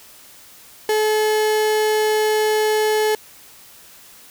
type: tone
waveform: 35% pulse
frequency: 429.6 Hz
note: A4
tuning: 41 cents flat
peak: -14 dBFS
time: 0.89-3.15 s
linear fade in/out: 2 ms
effects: white hiss -45 dBFS RMS until 4.3 s